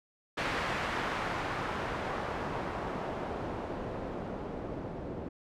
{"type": "noise with low-pass filter sweep", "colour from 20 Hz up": "white", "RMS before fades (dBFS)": -36, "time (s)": [0.37, 5.29], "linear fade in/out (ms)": 10, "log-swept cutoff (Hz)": [1900, 410], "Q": 0.83, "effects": []}